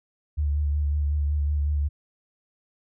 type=tone with vibrato; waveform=sine; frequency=73.3 Hz; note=D2; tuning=3 cents flat; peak=-21 dBFS; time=0.37-1.89 s; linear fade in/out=20 ms; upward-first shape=sine; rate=5.4 Hz; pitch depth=33 cents each way; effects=none